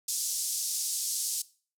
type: band-pass noise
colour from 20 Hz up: pink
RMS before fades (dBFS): -32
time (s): 0.08-1.42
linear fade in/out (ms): 5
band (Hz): 5300 to 12000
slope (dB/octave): 24
effects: noise-tail reverb RT60 0.4 s tail -19 dB re dry